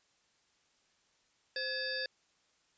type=harmonic tone with a mistuned harmonic; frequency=520 Hz; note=C5; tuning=11 cents flat; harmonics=1 / 3 / 5 / 7 / 9 / 10; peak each=-41 / -38 / -48 / -45 / -39 / -48 dBFS; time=1.56-2.06 s; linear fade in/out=2 ms; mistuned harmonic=3; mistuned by=+140 cents; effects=white hiss -72 dBFS RMS until 2.77 s + resampled to 16000 Hz